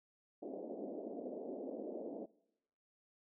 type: band-pass noise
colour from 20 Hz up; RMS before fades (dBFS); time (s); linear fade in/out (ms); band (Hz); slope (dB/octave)
pink; -45; 0.42-2.26; 10; 230 to 650; 48
effects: noise-tail reverb RT60 0.9 s tail -23 dB re dry